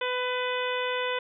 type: harmonic tone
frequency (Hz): 499.8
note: B4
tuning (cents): +21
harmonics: 1 / 2 / 3 / 4 / 5 / 6 / 7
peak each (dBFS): -30 / -33 / -35 / -36 / -37 / -38 / -38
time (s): 0.01-1.19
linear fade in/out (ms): 5
effects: none